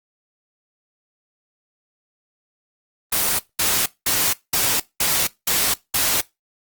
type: noise bursts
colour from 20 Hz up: white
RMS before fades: -19 dBFS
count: 7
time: 3.12-6.21 s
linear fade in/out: 5 ms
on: 270 ms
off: 200 ms
effects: noise-tail reverb RT60 0.2 s tail -21 dB re dry + Opus 24 kbps